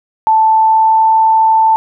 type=tone with pitch glide; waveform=sine; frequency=880 to 886.1 Hz; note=A5 to A5; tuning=0 to +12 cents; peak=-6 dBFS; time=0.27-1.76 s; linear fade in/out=0 ms; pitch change=+12 cents; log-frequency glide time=0.46-1.11 s; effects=none